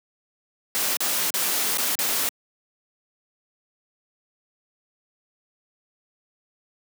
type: noise with dropouts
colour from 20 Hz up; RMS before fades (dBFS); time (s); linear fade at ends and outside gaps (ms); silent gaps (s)
white; -24; 0.75-2.29; 0; 0.968-1.005 / 1.303-1.34 / 1.773-1.783 / 1.952-1.989
effects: high-pass 200 Hz 12 dB/octave